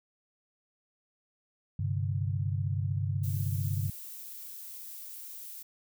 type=chord; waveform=sine; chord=G suspended fourth; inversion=none; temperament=equal; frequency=98 / 130.81 / 146.83 Hz; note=G2 / C3 / D3; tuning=0 / 0 / 0 cents; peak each=-30 / -34 / -35 dBFS; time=1.79-3.9 s; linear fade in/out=5 ms
type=noise; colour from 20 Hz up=violet; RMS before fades=-44 dBFS; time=3.23-5.63 s; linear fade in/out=10 ms
effects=none